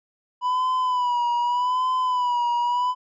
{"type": "tone with vibrato", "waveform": "triangle", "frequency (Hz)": 987.8, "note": "B5", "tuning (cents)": 0, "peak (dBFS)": -18, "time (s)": [0.41, 2.95], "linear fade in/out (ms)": 50, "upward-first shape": "sine", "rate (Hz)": 0.83, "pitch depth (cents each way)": 57, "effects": ["resampled to 16000 Hz"]}